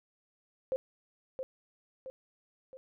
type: tone with echo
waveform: sine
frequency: 523.3 Hz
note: C5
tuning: in tune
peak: -28 dBFS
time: 0.72-0.76 s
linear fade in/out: 0 ms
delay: 670 ms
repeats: 3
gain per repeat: -6 dB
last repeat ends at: 2.77 s
effects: none